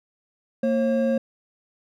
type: tone pair together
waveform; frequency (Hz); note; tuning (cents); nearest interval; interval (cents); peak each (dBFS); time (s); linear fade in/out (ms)
triangle; 229.5 / 539; A#3 / C#5; -27 / -49; octave + minor third; 1478; -20; 0.63-1.18; 5
effects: none